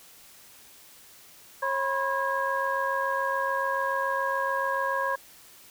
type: tone cluster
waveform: sine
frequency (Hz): 543 / 984 / 1071 / 1640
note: C#5 / B5 / C6 / G#6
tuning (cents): -36 / -7 / +40 / -22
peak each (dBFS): -30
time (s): 1.62-5.16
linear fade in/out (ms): 10
effects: tanh soft clip ceiling -15 dBFS + white hiss -52 dBFS RMS until 5.7 s